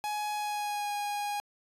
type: tone with pitch glide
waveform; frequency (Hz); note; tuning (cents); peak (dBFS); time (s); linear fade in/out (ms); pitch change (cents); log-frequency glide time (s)
45% pulse; 839 to 822.7; G#5 to G#5; +17 to -17; -31; 0.04-1.4; 0; -34; 0.34-0.93
effects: resampled to 32000 Hz